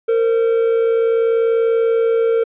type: tone pair together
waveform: triangle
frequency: 456.5 / 517 Hz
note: A#4 / C5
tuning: -36 / -21 cents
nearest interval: major second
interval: 215 cents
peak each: -11 / -22 dBFS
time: 0.08-2.44 s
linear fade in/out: 10 ms
effects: resampled to 8000 Hz